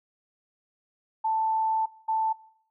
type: tone bursts at uneven times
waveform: sine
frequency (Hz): 883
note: A5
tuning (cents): +6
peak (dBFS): -23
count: 2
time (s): 1.24-1.86 / 2.08-2.33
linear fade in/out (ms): 10
effects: noise-tail reverb RT60 0.6 s tail -20 dB re dry